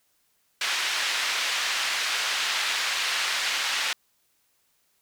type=band-pass noise; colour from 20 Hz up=pink; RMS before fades=-27 dBFS; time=0.61-3.93 s; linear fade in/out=2 ms; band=1700 to 4800 Hz; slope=12 dB/octave; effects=white hiss -69 dBFS RMS until 5.01 s